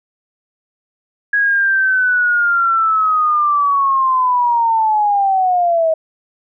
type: linear sweep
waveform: sine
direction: down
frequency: 1662 to 633 Hz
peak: -11 dBFS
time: 1.33-5.94 s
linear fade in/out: 5 ms
effects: none